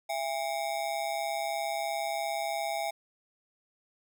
square ring-modulated tone, 740 Hz, F#5, in tune, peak -28 dBFS, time 0.09-2.91 s, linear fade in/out 10 ms, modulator 71.5 Hz, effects none

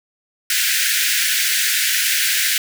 pink high-pass noise, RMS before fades -18 dBFS, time 0.5-2.58 s, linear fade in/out 2 ms, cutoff 1500 Hz, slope 96 dB/octave, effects none

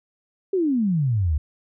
sine exponential sweep, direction down, 400.1 to 69.3 Hz, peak -18 dBFS, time 0.53-1.38 s, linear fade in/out 5 ms, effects none

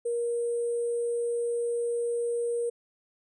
sine tone with sample-and-hold, 473.4 Hz, A#4, 27 cents sharp, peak -26 dBFS, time 0.05-2.7 s, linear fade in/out 10 ms, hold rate 8820 Hz, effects resampled to 32000 Hz

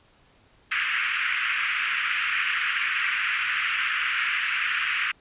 white band-pass noise, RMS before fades -26 dBFS, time 0.71-5.12 s, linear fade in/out 10 ms, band 1300 to 2800 Hz, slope 48 dB/octave, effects pink hiss -59 dBFS RMS until 5.2 s + resampled to 8000 Hz

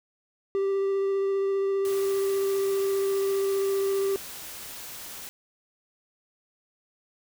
triangle tone with vibrato, 392 Hz, G4, in tune, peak -21 dBFS, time 0.55-4.16 s, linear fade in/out 0 ms, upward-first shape triangle, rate 15 Hz, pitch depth 12 cents each way
white noise, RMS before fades -40 dBFS, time 1.85-5.29 s, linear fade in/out 0 ms
effects none

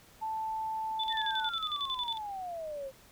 sine tone, 880 Hz, A5, in tune, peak -32 dBFS, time 0.21-1.5 s, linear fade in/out 20 ms
sine tone with tremolo, 3496 Hz, A7, 12 cents flat, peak -31 dBFS, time 0.99-2.18 s, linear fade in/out 10 ms, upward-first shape square, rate 11 Hz, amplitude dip 80%
sine exponential sweep, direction down, 1864.7 to 523.3 Hz, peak -36 dBFS, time 1.09-2.92 s, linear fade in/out 50 ms
effects pink hiss -58 dBFS RMS until 3.11 s

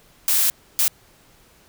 blue noise bursts at uneven times, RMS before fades -18 dBFS, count 2, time 0.28-0.5 / 0.79-0.88 s, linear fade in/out 0 ms, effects pink hiss -54 dBFS RMS until 1.68 s

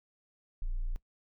sine tone, 29.21 Hz, A#0, 4 cents sharp, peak -29 dBFS, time 0.62-0.96 s, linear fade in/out 0 ms, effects noise-tail reverb RT60 0.1 s tail -20 dB re dry + tanh soft clip ceiling -27 dBFS

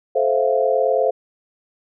sine chord, F major seventh, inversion first, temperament equal with one note detuned, 434.4 / 523.3 / 659.3 / 698.5 Hz, A4 / C5 / E5 / F5, -22 / 0 / 0 / 0 cents, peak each -21 / -18 / -22 / -23 dBFS, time 0.15-1.11 s, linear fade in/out 10 ms, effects none

